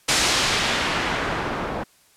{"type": "noise with low-pass filter sweep", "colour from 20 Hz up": "white", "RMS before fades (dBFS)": -23, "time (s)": [0.08, 1.84], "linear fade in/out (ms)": 10, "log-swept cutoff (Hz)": [7200, 830], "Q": 0.76, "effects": ["white hiss -57 dBFS RMS until 2.16 s", "low-pass 12000 Hz 12 dB/octave"]}